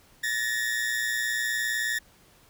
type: tone pair together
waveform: 40% pulse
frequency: 1745.1 / 1864.7 Hz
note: A6 / A#6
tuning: -15 / 0 cents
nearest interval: minor second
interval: 115 cents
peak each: -28 dBFS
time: 0.23-1.99 s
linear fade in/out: 10 ms
effects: pink hiss -58 dBFS RMS until 2.49 s